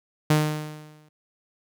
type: tone with exponential decay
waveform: sawtooth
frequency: 152.6 Hz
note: D#3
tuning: 33 cents flat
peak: -12 dBFS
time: 0.3-1.09 s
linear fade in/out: 5 ms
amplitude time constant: 170 ms
effects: none